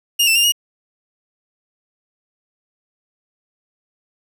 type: tone with pitch steps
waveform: sawtooth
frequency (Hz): 2835 / 2669 / 2798 / 2877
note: F7 / E7 / F7 / F#7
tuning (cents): +25 / +21 / +3 / -49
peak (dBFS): -9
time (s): 0.19-0.522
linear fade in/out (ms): 10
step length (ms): 83
effects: none